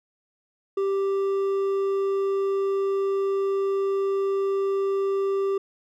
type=tone with hard clipping; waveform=sine; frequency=392 Hz; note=G4; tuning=in tune; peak=-23 dBFS; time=0.77-5.58 s; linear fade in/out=5 ms; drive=5 dB; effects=none